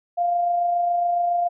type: tone with amplitude modulation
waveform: sine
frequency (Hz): 698.5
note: F5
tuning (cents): 0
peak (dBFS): -17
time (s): 0.17-1.49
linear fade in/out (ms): 20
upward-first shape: sine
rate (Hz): 27.2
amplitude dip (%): 30
effects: none